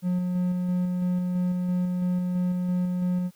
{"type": "tone with tremolo", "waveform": "triangle", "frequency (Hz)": 180, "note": "F#3", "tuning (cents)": -47, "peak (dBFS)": -20, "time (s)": [0.02, 3.31], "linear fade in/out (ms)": 50, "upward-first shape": "square", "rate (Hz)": 3, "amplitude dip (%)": 25, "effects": ["white hiss -61 dBFS RMS until 3.35 s"]}